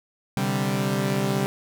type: chord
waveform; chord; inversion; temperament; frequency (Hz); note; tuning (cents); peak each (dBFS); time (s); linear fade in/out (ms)
sawtooth; C suspended second; none; equal; 130.81 / 146.83 / 196; C3 / D3 / G3; 0 / 0 / 0; -23 / -25 / -21; 0.37-1.46; 0
effects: none